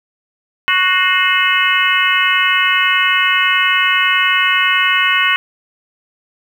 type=harmonic tone with a mistuned harmonic; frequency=370 Hz; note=F#4; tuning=in tune; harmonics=3 / 4 / 5 / 6 / 7 / 8; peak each=-18 / -18 / -18 / -18 / -18 / -18 dBFS; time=0.68-5.36 s; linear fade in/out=0 ms; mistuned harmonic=6; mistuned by=-73 cents; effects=7-bit